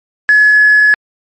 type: tone with quantisation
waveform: sine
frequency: 1700 Hz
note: G#6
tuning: 40 cents sharp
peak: -4 dBFS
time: 0.29-0.94 s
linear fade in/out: 0 ms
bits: 4
effects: MP3 32 kbps